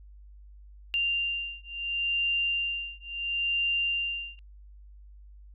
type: beating tone pair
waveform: sine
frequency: 2785 / 2785.73 Hz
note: F7 / F7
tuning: -5 / -5 cents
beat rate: 0.73 Hz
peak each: -30 dBFS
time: 0.94-4.39 s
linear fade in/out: 0 ms
effects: added 50 Hz sine -47 dBFS peak until 5.54 s